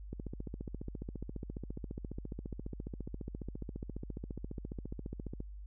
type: click train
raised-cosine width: 3 ms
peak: -28 dBFS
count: 78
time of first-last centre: 0.13-5.404 s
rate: 14.6 Hz
effects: added 50 Hz sine -44 dBFS peak until 5.66 s